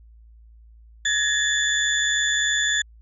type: tone cluster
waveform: sine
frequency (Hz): 1693 / 1836 / 3476 / 6990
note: G#6 / A#6 / A7 / A8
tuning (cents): +33 / -27 / -22 / -12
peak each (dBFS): -23 / -27 / -24 / -27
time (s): 1.05-2.82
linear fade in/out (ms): 5
effects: added 56 Hz sine -46 dBFS peak until 3.01 s